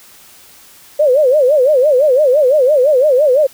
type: tone with vibrato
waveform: sine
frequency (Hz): 553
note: C#5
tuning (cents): -4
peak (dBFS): -7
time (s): 0.99-3.47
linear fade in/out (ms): 10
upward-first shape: sine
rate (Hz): 5.9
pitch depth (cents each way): 200
effects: white hiss -42 dBFS RMS until 3.53 s